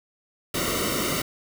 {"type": "noise with comb filter", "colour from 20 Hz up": "pink", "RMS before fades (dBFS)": -26, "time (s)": [0.54, 1.22], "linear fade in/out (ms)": 5, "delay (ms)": 1.2, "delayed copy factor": -0.9, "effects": []}